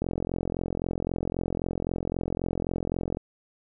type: click train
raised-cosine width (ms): 2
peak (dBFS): -15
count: 139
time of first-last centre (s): 0.02-3.171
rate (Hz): 43.8
effects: none